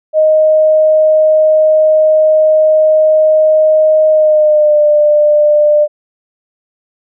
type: tone with pitch glide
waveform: sine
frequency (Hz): 622.3 to 597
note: D#5 to D5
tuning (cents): 0 to +28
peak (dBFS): -5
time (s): 0.13-5.88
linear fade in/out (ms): 50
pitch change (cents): -72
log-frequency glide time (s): 4.1-4.8
effects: none